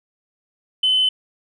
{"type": "tone", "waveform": "sine", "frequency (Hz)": 3037, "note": "F#7", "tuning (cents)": 44, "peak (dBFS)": -13, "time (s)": [0.83, 1.09], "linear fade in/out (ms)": 5, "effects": ["tanh soft clip ceiling -10 dBFS"]}